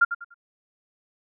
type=tone with echo; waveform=sine; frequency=1396.9 Hz; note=F6; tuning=in tune; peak=-13 dBFS; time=0.01-0.05 s; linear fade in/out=10 ms; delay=98 ms; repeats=3; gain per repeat=-11 dB; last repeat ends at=0.344 s; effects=none